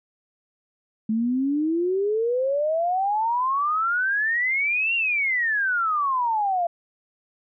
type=exponential two-way sweep; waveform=sine; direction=up then down; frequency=214.8 to 2794 to 674 Hz; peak=-20 dBFS; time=1.09-6.67 s; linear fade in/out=5 ms; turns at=4.95 s; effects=none